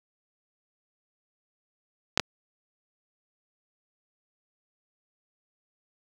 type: clicks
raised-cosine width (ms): 0.2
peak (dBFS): -4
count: 2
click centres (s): 2.175 / 2.197
effects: high-pass 60 Hz 12 dB/octave + 7-bit